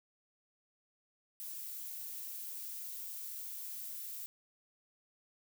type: noise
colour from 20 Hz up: violet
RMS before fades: -44 dBFS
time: 1.4-4.26 s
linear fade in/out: 0 ms
effects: none